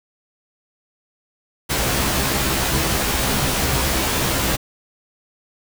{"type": "noise with comb filter", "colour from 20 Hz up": "pink", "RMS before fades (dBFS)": -20, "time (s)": [1.69, 4.57], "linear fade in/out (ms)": 20, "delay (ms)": 15, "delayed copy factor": 0.85, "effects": []}